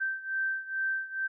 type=beating tone pair; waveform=sine; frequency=1558 / 1560.3 Hz; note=G6 / G6; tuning=-11 / -9 cents; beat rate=2.3 Hz; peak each=-31 / -34 dBFS; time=0-1.28 s; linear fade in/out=20 ms; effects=none